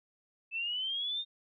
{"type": "linear sweep", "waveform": "sine", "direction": "up", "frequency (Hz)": [2613, 3676], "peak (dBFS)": -32, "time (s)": [0.51, 1.25], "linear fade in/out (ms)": 50, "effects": []}